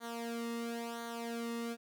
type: tone with flanger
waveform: sawtooth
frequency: 233.1 Hz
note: A#3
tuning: in tune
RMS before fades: -40 dBFS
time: 0-1.77 s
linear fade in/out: 50 ms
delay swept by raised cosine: 0.38 to 1.29 ms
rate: 0.97 Hz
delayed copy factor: -0.75
effects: none